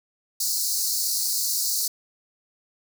pink high-pass noise, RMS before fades -25 dBFS, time 0.4-1.88 s, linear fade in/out 5 ms, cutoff 4200 Hz, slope 96 dB/octave, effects none

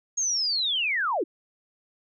sine linear sweep, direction down, 6640 to 270.3 Hz, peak -23 dBFS, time 0.17-1.24 s, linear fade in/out 10 ms, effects none

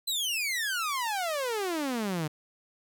sawtooth exponential sweep, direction down, 4096 to 146.83 Hz, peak -25 dBFS, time 0.07-2.28 s, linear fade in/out 10 ms, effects none

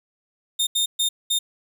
sawtooth tone bursts at uneven times, 3646 Hz, A#7, 39 cents flat, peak -16 dBFS, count 4, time 0.59-0.67 / 0.75-0.86 / 0.99-1.09 / 1.3-1.39 s, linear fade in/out 10 ms, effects none

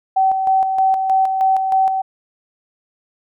sine tone with tremolo, 765 Hz, G5, 42 cents flat, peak -11 dBFS, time 0.16-2.02 s, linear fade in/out 10 ms, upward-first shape square, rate 3.2 Hz, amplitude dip 45%, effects none

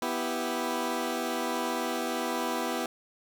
15% pulse chord, E minor, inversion second, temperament equal, 246.9 / 329.6 / 392 Hz, B3 / E4 / G4, 0 / 0 / 0 cents, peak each -26 / -27 / -29 dBFS, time 0.02-2.86 s, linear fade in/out 2 ms, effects none

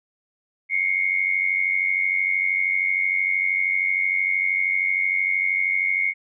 sine tone pair together, 2124 / 2217 Hz, C7 / C#7, +25 / 0 cents, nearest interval minor second, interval 75 cents, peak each -22 dBFS, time 0.69-6.14 s, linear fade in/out 50 ms, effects none

